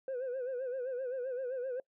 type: tone with vibrato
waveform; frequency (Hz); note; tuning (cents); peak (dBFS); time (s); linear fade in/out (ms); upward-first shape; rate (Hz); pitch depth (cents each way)
sine; 510; C5; -44; -32; 0.08-1.8; 2; sine; 7.7; 93
effects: noise-tail reverb RT60 0.1 s tail -25 dB re dry + tanh soft clip ceiling -33 dBFS